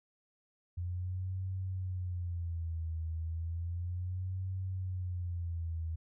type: tone with vibrato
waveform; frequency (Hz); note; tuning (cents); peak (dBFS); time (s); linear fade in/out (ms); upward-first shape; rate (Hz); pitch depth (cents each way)
sine; 87.2; F2; -2; -34; 0.77-5.96; 10; sine; 0.33; 130
effects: none